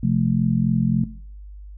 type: chord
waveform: sine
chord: F major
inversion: second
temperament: just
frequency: 130.96 / 174.61 / 218.3 Hz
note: C3 / F3 / A3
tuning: +2 / 0 / -13 cents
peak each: -21 dBFS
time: 0.03-1.04 s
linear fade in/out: 5 ms
effects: noise-tail reverb RT60 0.5 s tail -17 dB re dry + added 50 Hz sine -36 dBFS peak until 1.77 s